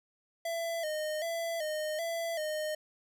square tone with vibrato, 641 Hz, E5, 49 cents flat, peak -33 dBFS, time 0.45-2.75 s, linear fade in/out 5 ms, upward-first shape square, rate 1.3 Hz, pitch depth 74 cents each way, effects none

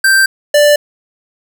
square tone pair in turn, 1568 / 588.4 Hz, G6 / D5, 0 / +3 cents, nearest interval octave + perfect fourth, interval 1697 cents, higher first, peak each -7 / -6 dBFS, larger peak second, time 0.04-0.26 / 0.54-0.76 s, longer neither, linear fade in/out 5 ms, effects none

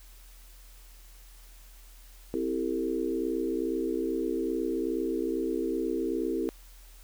sine chord, A minor seventh, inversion first, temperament equal with one note detuned, 261.6 / 329.6 / 392 / 451.3 Hz, C4 / E4 / G4 / A4, 0 / 0 / 0 / +44 cents, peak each -34 / -31 / -33 / -34 dBFS, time 2.34-6.49 s, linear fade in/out 0 ms, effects added 41 Hz sine -49 dBFS peak until 7.03 s + white hiss -57 dBFS RMS until 7.03 s

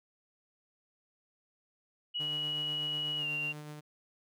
sine tone with pitch glide, 2916 to 2770 Hz, F#7 to F7, -26 to -15 cents, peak -32 dBFS, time 2.14-3.53 s, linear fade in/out 20 ms, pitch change -89 cents, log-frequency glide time 3.19-3.27 s
sawtooth tone with tremolo, 150 Hz, D3, 37 cents sharp, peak -38 dBFS, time 2.19-3.81 s, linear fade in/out 20 ms, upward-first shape sine, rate 8.1 Hz, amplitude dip 30%
effects none

